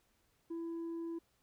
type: tone with tanh clipping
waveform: triangle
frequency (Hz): 333.3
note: E4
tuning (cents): +19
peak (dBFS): -39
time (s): 0.5-1.19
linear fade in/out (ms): 10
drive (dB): 7
effects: pink hiss -75 dBFS RMS until 1.42 s